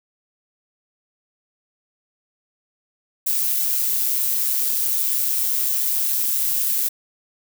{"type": "noise with amplitude modulation", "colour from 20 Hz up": "violet", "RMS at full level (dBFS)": -19, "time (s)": [3.26, 6.89], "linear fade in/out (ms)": 10, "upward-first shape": "sine", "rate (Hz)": 132, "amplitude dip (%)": 45, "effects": []}